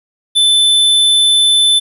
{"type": "tone", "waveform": "square", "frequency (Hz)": 3520, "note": "A7", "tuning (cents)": 0, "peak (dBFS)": -8, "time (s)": [0.35, 1.8], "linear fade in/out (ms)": 20, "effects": ["resampled to 32000 Hz", "8-bit"]}